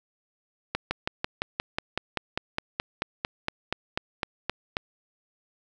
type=slowing click train; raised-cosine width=0.3 ms; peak=-10 dBFS; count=20; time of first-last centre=0.75-4.769 s; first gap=160 ms; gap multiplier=1.03; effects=none